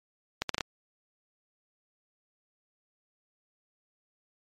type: accelerating click train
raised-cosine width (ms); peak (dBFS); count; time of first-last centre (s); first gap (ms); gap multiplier
0.2; -11; 5; 0.42-0.608; 73; 0.71
effects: MP3 64 kbps